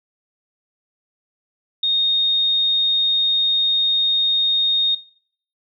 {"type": "tone", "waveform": "sine", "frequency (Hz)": 3700, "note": "A#7", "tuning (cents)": -14, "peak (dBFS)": -16, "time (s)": [1.83, 4.95], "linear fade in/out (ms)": 5, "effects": ["noise-tail reverb RT60 0.6 s tail -21 dB re dry"]}